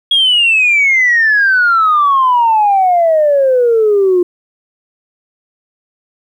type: exponential sweep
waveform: sine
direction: down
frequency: 3322 to 350 Hz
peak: -6 dBFS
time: 0.11-4.23 s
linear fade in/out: 5 ms
effects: tanh soft clip ceiling -3 dBFS + 8-bit